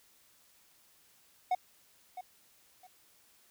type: tone with echo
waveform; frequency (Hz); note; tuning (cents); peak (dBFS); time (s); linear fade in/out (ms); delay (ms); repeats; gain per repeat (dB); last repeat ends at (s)
triangle; 734; F#5; -14; -24; 1.51-1.55; 5; 660; 2; -13; 2.87
effects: white hiss -65 dBFS RMS until 3.5 s